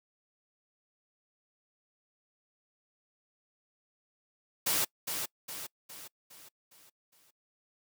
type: noise with echo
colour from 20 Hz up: white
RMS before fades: -29 dBFS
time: 4.66-4.85 s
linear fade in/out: 10 ms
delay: 410 ms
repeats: 6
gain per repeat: -6 dB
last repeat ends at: 7.31 s
effects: noise-tail reverb RT60 0.1 s tail -24 dB re dry + high-pass 100 Hz 12 dB/octave